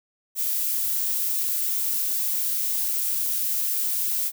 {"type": "noise", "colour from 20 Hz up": "violet", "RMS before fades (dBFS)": -25, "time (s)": [0.35, 4.32], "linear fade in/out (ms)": 50, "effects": []}